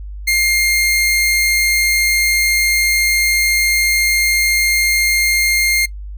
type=tone; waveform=sawtooth; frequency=2118 Hz; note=C7; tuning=21 cents sharp; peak=-9 dBFS; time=0.27-5.86 s; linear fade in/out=10 ms; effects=noise-tail reverb RT60 0.1 s tail -21 dB re dry + added 50 Hz sine -26 dBFS peak until 6.17 s